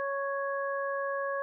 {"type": "harmonic tone", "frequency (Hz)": 554.4, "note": "C#5", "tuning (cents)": 0, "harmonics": [1, 2, 3], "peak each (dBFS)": [-32, -35, -37], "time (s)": [0, 1.42], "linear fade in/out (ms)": 0, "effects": []}